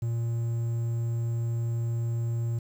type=tone with quantisation; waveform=triangle; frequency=116.54 Hz; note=A#2; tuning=in tune; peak=-24 dBFS; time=0.02-2.59 s; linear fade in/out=5 ms; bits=9; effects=none